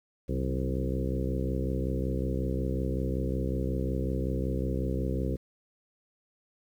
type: harmonic tone with a mistuned harmonic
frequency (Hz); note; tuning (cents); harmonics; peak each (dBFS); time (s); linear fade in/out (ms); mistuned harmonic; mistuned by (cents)
65.41; C2; 0; 1 / 2 / 3 / 4 / 5 / 6 / 7 / 8; -31 / -34 / -36 / -37 / -38 / -39 / -39 / -40; 0.28-5.37; 20; 3; -56
effects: 10-bit